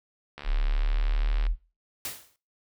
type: click train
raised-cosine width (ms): 0.3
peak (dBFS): -23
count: 80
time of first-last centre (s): 0.38-1.467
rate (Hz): 72.7
type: exponential sweep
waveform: sine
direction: up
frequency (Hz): 32.7 to 40.95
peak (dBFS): -22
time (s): 0.44-1.56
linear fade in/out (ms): 50
type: noise with exponential decay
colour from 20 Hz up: white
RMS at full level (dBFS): -31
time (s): 2.05-2.36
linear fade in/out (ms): 1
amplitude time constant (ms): 66
effects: noise-tail reverb RT60 0.3 s tail -18 dB re dry